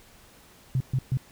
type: tone bursts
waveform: sine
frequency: 130 Hz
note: C3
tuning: 11 cents flat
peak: -21 dBFS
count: 3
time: 0.75-1.172 s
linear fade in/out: 2 ms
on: 54 ms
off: 130 ms
effects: pink hiss -54 dBFS RMS until 1.31 s